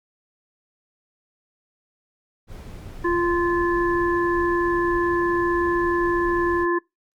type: noise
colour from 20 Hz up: brown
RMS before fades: -36 dBFS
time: 2.47-6.67 s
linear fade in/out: 50 ms
type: harmonic tone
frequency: 346.6 Hz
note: F4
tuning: 13 cents flat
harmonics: 1 / 3 / 5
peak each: -20 / -25 / -27 dBFS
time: 3.04-6.79 s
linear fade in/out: 10 ms
effects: noise-tail reverb RT60 0.2 s tail -24 dB re dry + Opus 48 kbps